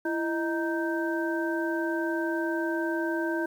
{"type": "harmonic tone with a mistuned harmonic", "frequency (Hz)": 311.8, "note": "D#4", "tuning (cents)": 4, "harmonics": [1, 2, 3, 5], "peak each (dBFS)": [-28, -34, -37, -33], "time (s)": [0.05, 3.46], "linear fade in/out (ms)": 5, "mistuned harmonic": 1, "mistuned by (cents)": 120, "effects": ["9-bit"]}